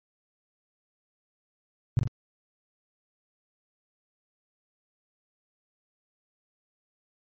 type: tone with echo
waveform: sine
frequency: 120 Hz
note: B2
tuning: 49 cents flat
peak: -17 dBFS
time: 1.97-1.99 s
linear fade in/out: 0 ms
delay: 42 ms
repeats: 2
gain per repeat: -4 dB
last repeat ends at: 2.074 s
effects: MP3 32 kbps